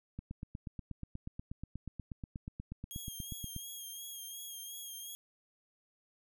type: click train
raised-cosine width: 5 ms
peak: -29 dBFS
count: 29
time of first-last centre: 0.19-3.563 s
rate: 8.3 Hz
type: tone with vibrato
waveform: 5% pulse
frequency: 3256 Hz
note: G#7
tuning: 35 cents flat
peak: -36 dBFS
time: 2.91-5.15 s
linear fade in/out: 0 ms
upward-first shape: sine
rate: 2.8 Hz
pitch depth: 39 cents each way
effects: none